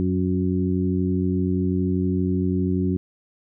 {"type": "harmonic tone with a mistuned harmonic", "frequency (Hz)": 92.5, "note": "F#2", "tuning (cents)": 0, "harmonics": [1, 2, 3, 4], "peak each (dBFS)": [-25, -23, -25, -28], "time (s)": [0, 2.97], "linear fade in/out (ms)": 0, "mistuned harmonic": 4, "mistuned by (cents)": -19, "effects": []}